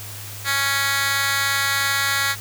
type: tone with high-pass filter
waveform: 10% pulse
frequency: 277.2 Hz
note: C#4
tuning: in tune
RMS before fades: -21 dBFS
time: 0.44-2.36 s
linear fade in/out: 50 ms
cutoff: 1900 Hz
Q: 1.4
effects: added 102 Hz sine -36 dBFS peak until 2.4 s + white hiss -36 dBFS RMS until 2.4 s